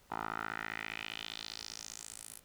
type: tone with band-pass filter sweep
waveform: 10% pulse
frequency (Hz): 55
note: A1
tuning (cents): 0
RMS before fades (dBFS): -43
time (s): 0.1-2.4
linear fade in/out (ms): 20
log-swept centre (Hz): 1000 to 11000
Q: 3
effects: pink hiss -65 dBFS RMS until 2.44 s